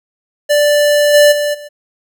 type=tone with level steps; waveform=square; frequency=587.3 Hz; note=D5; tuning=in tune; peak=-9 / -5 / -14 / -29 dBFS; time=0.49-1.69 s; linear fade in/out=20 ms; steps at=1.13 / 1.31 / 1.53 s; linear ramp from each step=20 ms; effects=none